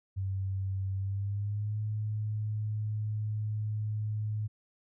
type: tone with pitch glide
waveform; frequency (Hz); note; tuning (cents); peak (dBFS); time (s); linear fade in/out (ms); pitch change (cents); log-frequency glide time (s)
sine; 96.3 to 106.85; G2 to G#2; -30 to +50; -30; 0.16-4.48; 20; +180; 0.94-1.8
effects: none